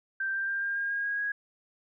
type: tone with pitch steps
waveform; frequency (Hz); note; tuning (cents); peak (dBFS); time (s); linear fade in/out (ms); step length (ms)
sine; 1568 / 1579.8 / 1591.7 / 1603.7 / 1615.8 / 1628 / 1640.3 / 1652.6; G6 / G6 / G6 / G6 / G#6 / G#6 / G#6 / G#6; 0 / +13 / +26 / +39 / -48 / -35 / -22 / -9; -28; 0.2-1.32; 5; 140
effects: none